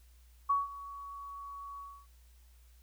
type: tone with ADSR envelope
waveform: sine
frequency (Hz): 1124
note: C#6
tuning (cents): +24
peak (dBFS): -24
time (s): 0.49-2.07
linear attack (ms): 13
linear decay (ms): 170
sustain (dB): -18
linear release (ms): 280
effects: added 60 Hz sine -57 dBFS peak until 2.82 s + white hiss -69 dBFS RMS until 2.82 s